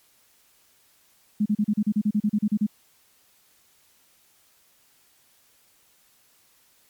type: tone bursts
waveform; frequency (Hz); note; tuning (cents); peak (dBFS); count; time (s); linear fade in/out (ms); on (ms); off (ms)
sine; 210; G#3; +19; -18; 14; 1.4-2.667; 10; 58; 35
effects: white hiss -61 dBFS RMS until 6.89 s + MP3 96 kbps